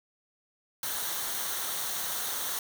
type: noise with comb filter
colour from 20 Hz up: white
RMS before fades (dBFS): -33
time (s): 0.83-2.59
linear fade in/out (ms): 2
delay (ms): 0.4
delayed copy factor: -0.55
effects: none